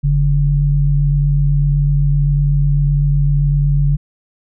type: tone pair together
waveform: sine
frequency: 45.2 / 143.5 Hz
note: F#1 / D3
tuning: -40 / -40 cents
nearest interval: octave + minor sixth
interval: 2000 cents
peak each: -15 / -12 dBFS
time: 0.03-3.97 s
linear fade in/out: 20 ms
effects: none